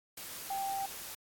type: tone in noise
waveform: sine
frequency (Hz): 784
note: G5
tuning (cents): 0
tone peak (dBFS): -33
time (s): 0.5-0.86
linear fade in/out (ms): 5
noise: white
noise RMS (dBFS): -44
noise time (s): 0.17-1.15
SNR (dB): +8
effects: AAC 64 kbps